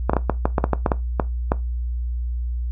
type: clicks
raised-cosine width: 1 ms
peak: -3 dBFS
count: 12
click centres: 0.096 / 0.134 / 0.167 / 0.297 / 0.455 / 0.582 / 0.641 / 0.733 / 0.862 / 0.918 / 1.198 / 1.519 s
effects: noise-tail reverb RT60 0.2 s tail -17 dB re dry + added 60 Hz sine -22 dBFS peak until 2.71 s